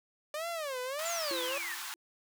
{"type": "tone with vibrato", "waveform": "sawtooth", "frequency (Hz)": 585, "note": "D5", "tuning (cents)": -7, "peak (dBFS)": -31, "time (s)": [0.34, 1.58], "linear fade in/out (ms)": 2, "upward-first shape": "sine", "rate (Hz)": 1.6, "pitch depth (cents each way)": 270}
{"type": "high-pass noise", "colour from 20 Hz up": "pink", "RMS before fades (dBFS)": -41, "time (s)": [0.99, 1.94], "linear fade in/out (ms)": 0, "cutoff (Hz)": 870, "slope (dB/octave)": 48}
{"type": "exponential sweep", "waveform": "sine", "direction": "down", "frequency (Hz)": [7459, 1720], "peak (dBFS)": -37, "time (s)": [1.05, 1.75], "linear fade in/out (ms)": 10}
{"type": "tone with exponential decay", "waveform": "sine", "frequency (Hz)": 338.3, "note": "E4", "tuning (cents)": 45, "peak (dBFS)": -36, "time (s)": [1.31, 1.96], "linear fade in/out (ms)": 1, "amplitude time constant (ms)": 140}
{"effects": []}